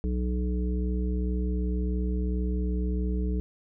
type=harmonic tone with a mistuned harmonic; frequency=61.4 Hz; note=B1; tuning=9 cents flat; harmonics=1 / 3 / 5 / 7; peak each=-26 / -32 / -37 / -38 dBFS; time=0.04-3.4 s; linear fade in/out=0 ms; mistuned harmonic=1; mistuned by=+26 cents; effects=none